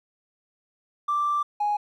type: tone pair in turn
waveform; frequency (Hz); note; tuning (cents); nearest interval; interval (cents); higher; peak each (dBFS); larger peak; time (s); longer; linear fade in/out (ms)
triangle; 1174.7 / 830.6; D6 / G#5; 0 / 0; tritone; 600; first; -18; neither; 1.08-1.43 / 1.6-1.77; first; 10
effects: tanh soft clip ceiling -19 dBFS